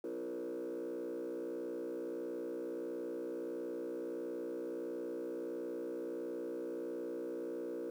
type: tone with frequency modulation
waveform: sine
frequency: 405.6 Hz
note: G#4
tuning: 41 cents flat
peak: -36 dBFS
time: 0.04-7.9 s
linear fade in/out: 2 ms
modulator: 61.5 Hz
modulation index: 1.9
effects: tanh soft clip ceiling -37 dBFS + 11-bit